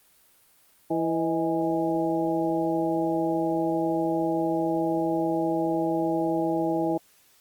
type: harmonic tone with a mistuned harmonic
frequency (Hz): 164.81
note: E3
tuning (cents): 0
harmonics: 1 / 2 / 3 / 4 / 5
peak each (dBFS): -35 / -25 / -32 / -30 / -31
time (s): 0.9-6.98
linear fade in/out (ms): 10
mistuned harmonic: 4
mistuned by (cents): -67
effects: white hiss -60 dBFS RMS until 7.4 s + Opus 32 kbps